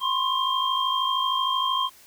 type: tone cluster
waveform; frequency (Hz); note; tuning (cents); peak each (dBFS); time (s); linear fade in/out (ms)
sine; 1023 / 1076 / 3191; C6 / C6 / G7; -39 / +48 / +30; -26; 0-1.9; 50
effects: white hiss -52 dBFS RMS until 2.06 s